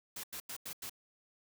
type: noise bursts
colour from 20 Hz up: white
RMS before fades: -43 dBFS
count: 5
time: 0.16-0.896 s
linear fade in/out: 5 ms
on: 76 ms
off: 89 ms
effects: none